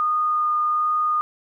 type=tone with vibrato; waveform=sine; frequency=1225 Hz; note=D#6; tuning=27 cents flat; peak=-18 dBFS; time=0-1.21 s; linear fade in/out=0 ms; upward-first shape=sine; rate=1.3 Hz; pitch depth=8 cents each way; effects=10-bit